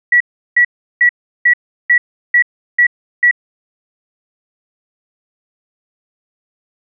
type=tone bursts; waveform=sine; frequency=1937 Hz; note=B6; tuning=34 cents flat; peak=-6 dBFS; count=8; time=0.12-3.312 s; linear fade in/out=5 ms; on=84 ms; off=360 ms; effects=none